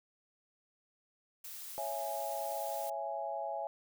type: noise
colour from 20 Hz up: blue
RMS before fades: -46 dBFS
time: 1.44-2.9 s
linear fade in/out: 5 ms
type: chord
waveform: sine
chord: C# minor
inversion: none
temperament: just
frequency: 554.4 / 665.2 / 831.5 Hz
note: C#5 / E5 / G#5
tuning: 0 / +16 / +2 cents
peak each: -42 / -39 / -39 dBFS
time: 1.78-3.67 s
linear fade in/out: 0 ms
effects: none